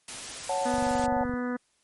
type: noise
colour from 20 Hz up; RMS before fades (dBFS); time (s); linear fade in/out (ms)
white; -38; 0.08-1.06; 2
type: chord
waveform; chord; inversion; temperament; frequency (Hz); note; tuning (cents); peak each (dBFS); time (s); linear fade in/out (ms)
sine; F# minor; second; equal; 554.4 / 740 / 880; C#5 / F#5 / A5; 0 / 0 / 0; -30; 0.49-1.24; 5
type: harmonic tone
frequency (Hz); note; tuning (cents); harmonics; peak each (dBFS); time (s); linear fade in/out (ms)
246.9; B3; 0; 1 / 2 / 3 / 4 / 5 / 6 / 7 / 8; -29 / -35 / -44 / -43 / -41 / -41 / -43 / -50; 0.65-1.57; 10
type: click train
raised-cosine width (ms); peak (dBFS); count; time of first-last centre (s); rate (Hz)
5; -26; 15; 0.74-1.338; 23.4
effects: white hiss -69 dBFS RMS until 1.83 s + MP3 48 kbps